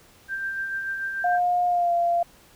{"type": "tone with tremolo", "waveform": "sine", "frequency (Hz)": 1577, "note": "G6", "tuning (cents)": 10, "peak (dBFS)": -25, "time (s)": [0.28, 1.4], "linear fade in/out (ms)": 50, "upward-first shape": "sine", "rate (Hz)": 6.8, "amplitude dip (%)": 35}
{"type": "tone with pitch glide", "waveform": "sine", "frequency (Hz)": [712, 689.7], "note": ["F5", "F5"], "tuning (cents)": [33, -22], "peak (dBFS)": -19, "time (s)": [1.24, 2.23], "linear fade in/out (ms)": 5, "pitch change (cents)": -55, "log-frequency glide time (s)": [1.67, 1.93]}
{"effects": ["pink hiss -54 dBFS RMS until 2.55 s"]}